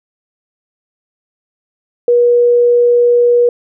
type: tone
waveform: sine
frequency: 481.5 Hz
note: B4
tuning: 44 cents flat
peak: -6 dBFS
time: 2.08-3.49 s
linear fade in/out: 2 ms
effects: none